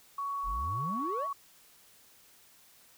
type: tone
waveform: sine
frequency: 1119 Hz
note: C#6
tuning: 16 cents sharp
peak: -32 dBFS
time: 0.18-1.33 s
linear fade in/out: 5 ms
type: exponential sweep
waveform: triangle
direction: up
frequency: 36.71 to 698 Hz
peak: -33 dBFS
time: 0.43-1.28 s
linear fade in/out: 50 ms
effects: white hiss -60 dBFS RMS until 2.97 s